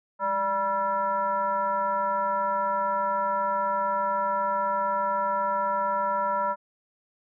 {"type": "tone with frequency modulation", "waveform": "sine", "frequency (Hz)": 971, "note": "B5", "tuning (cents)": -30, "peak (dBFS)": -23, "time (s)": [0.19, 6.56], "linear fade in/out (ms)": 50, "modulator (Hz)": 383, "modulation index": 0.98, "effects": []}